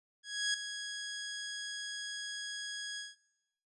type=tone with ADSR envelope; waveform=15% pulse; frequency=1661.2 Hz; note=G#6; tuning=in tune; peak=-22 dBFS; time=0.23-3.16 s; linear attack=310 ms; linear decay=4 ms; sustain=-10 dB; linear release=180 ms; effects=noise-tail reverb RT60 1.0 s tail -22 dB re dry + resampled to 24000 Hz